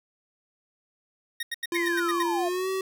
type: tone bursts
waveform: 25% pulse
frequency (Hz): 1864.7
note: A#6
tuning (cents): 0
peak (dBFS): -25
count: 8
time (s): 1.4-2.228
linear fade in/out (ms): 5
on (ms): 30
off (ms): 84
type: tone with pitch glide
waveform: square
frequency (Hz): 343 to 380.6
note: F4 to F#4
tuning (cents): -31 to +49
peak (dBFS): -27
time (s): 1.72-2.81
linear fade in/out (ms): 2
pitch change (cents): +180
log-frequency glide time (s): 2.36-2.69
type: exponential sweep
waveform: sine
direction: down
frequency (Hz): 2217 to 659.3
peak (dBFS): -27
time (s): 1.75-2.49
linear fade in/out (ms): 10
effects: none